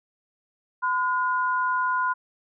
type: tone pair together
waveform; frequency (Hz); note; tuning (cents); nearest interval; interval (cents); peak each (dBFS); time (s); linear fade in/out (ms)
sine; 1013.7 / 1436; B5 / F6; +45 / +48; tritone; 603; -23 / -26; 0.82-2.14; 20
effects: none